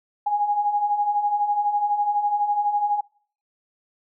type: beating tone pair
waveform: sine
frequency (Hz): 816 / 828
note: G#5 / G#5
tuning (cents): -31 / -5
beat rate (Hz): 12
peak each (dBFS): -27 / -20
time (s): 0.26-3.01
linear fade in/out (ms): 10
effects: noise-tail reverb RT60 0.5 s tail -25 dB re dry